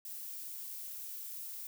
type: noise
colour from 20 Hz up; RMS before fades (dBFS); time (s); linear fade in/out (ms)
violet; -44; 0.05-1.67; 2
effects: none